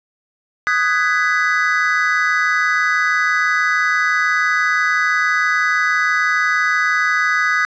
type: chord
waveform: triangle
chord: G# minor seventh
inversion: second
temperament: just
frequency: 1245.9 / 1495.1 / 1661.2 / 1993.5 Hz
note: D#6 / F#6 / G#6 / B6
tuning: +2 / +18 / 0 / +16 cents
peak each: -18 dBFS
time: 0.67-7.65 s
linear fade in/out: 0 ms
effects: resampled to 16000 Hz + 8-bit